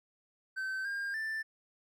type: tone with pitch steps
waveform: triangle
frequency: 1540 / 1608 / 1771 Hz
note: G6 / G6 / A6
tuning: -31 / +44 / +11 cents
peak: -32 dBFS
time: 0.56-1.43 s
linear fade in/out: 20 ms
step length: 290 ms
effects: none